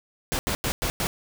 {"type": "noise bursts at uneven times", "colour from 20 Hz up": "pink", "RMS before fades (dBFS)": -26, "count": 5, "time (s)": [[0.32, 0.39], [0.47, 0.55], [0.64, 0.72], [0.82, 0.9], [1, 1.07]], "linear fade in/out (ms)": 0, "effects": []}